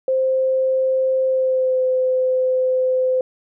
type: tone with pitch glide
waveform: sine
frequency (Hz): 523.3 to 513.7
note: C5 to C5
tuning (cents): 0 to -32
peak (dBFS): -15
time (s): 0.08-3.21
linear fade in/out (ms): 2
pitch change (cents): -32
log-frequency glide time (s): 1.26-1.81
effects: none